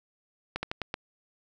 slowing click train, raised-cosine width 0.3 ms, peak -15 dBFS, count 5, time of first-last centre 0.56-0.941 s, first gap 70 ms, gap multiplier 1.21, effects none

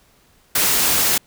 white noise, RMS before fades -17 dBFS, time 0.55-1.18 s, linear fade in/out 5 ms, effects pink hiss -56 dBFS RMS until 1.26 s

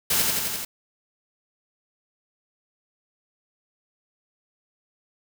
white noise with echo, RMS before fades -22 dBFS, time 0.1-0.22 s, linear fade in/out 5 ms, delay 86 ms, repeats 5, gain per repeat -2 dB, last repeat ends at 0.65 s, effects none

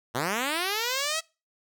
5% pulse linear sweep, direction up, 111.5 to 659.3 Hz, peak -15 dBFS, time 0.14-1.21 s, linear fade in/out 20 ms, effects noise-tail reverb RT60 0.3 s tail -24 dB re dry

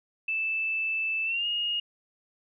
sine tone with pitch glide, 2637 to 2859 Hz, E7 to F7, 0 to +40 cents, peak -26 dBFS, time 0.28-1.8 s, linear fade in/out 5 ms, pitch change +140 cents, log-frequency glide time 1.25-1.46 s, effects none

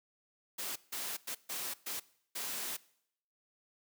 white noise bursts at uneven times, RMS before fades -39 dBFS, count 6, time 0.58-0.76 / 0.92-1.17 / 1.27-1.35 / 1.49-1.74 / 1.86-2 / 2.35-2.77 s, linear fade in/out 10 ms, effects noise-tail reverb RT60 0.7 s tail -21 dB re dry + high-pass 200 Hz 12 dB/octave

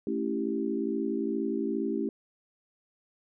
sine chord, A dominant seventh, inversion none, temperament equal, 220 / 277.2 / 329.6 / 392 Hz, A3 / C#4 / E4 / G4, 0 / 0 / 0 / 0 cents, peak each -33 dBFS, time 0.07-2.09 s, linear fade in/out 2 ms, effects none

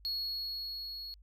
triangle tone with level ramp, 4335 Hz, C#8, 39 cents flat, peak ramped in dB -31 to -40 dBFS, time 0.05-1.14 s, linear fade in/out 0 ms, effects added 50 Hz sine -55 dBFS peak until 1.22 s

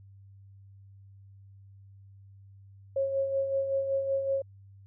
sine tone with tremolo, 544 Hz, C#5, 33 cents flat, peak -24 dBFS, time 2.96-4.42 s, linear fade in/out 5 ms, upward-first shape sine, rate 5.3 Hz, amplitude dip 50%, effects added 98 Hz sine -50 dBFS peak until 4.86 s

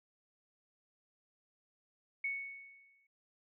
sine tone with exponential decay, 2217 Hz, C#7, in tune, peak -32 dBFS, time 2.24-3.07 s, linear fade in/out 5 ms, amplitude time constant 180 ms, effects none

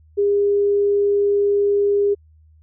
sine tone, 405.4 Hz, G#4, 42 cents flat, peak -14 dBFS, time 0.17-2.15 s, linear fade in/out 20 ms, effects added 78 Hz sine -48 dBFS peak until 2.62 s

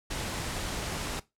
pink noise, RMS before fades -34 dBFS, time 0.1-1.2 s, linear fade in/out 10 ms, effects noise-tail reverb RT60 0.2 s tail -18 dB re dry + low-pass 10000 Hz 12 dB/octave

